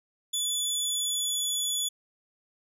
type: tone with pitch glide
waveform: 20% pulse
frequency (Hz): 3451 to 3427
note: A7 to A7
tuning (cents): -34 to -46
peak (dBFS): -21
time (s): 0.33-1.89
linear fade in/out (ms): 10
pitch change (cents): -12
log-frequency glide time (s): 0.75-1.37
effects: none